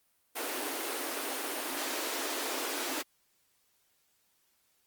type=high-pass noise; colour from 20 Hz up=pink; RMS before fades=-35 dBFS; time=0.35-3.03 s; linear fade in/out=20 ms; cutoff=260 Hz; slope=96 dB/octave; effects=white hiss -72 dBFS RMS until 4.86 s + Opus 32 kbps